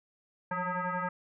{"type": "tone with frequency modulation", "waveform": "sine", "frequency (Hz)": 175.5, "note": "F3", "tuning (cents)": 9, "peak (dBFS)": -30, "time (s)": [0.51, 1.09], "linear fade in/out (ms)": 5, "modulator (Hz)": 362, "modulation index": 4.2, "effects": []}